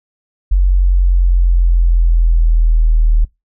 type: linear sweep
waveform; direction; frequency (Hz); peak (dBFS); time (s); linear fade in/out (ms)
sine; down; 46.34 to 38.89; -7; 0.51-3.25; 10
effects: noise-tail reverb RT60 0.2 s tail -23 dB re dry